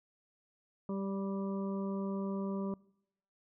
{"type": "harmonic tone with a mistuned harmonic", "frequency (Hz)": 196, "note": "G3", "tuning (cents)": 0, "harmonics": [1, 2, 3, 5, 6], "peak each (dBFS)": [-35, -41, -45, -49, -51], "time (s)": [0.89, 2.74], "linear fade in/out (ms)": 2, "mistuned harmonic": 3, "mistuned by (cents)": -15, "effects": ["noise-tail reverb RT60 0.8 s tail -24 dB re dry"]}